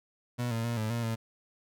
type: tone with pitch steps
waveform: 30% pulse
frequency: 121.8 / 114.2 / 117.9 / 109 / 117.5 / 113.1 Hz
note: B2 / A#2 / A#2 / A2 / A#2 / A2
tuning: -24 / -35 / +20 / -16 / +14 / +48 cents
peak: -27 dBFS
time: 0.38-1.16 s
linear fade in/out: 20 ms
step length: 130 ms
effects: none